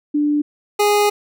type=tone pair in turn; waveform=sine / 25% pulse; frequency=294.9 / 413.7 Hz; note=D4 / G#4; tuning=+7 / -7 cents; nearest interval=tritone; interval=586 cents; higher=second; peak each=-14 / -9 dBFS; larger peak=second; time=0.14-0.42 / 0.79-1.1 s; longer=second; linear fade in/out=10 ms; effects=none